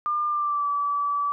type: tone with pitch glide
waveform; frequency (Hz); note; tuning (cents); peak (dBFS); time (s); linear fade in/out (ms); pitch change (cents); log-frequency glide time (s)
sine; 1200 to 1151.8; D6 to D6; +37 to -34; -22; 0.06-1.32; 0; -71; 0.28-0.68
effects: none